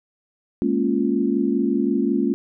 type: chord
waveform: sine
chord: Bb minor seventh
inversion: third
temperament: equal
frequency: 207.7 / 233.1 / 277.2 / 349.2 Hz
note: Ab3 / Bb3 / Db4 / F4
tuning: 0 / 0 / 0 / 0 cents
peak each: -24 / -23 / -22 / -24 dBFS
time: 0.62-2.34 s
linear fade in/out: 0 ms
effects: none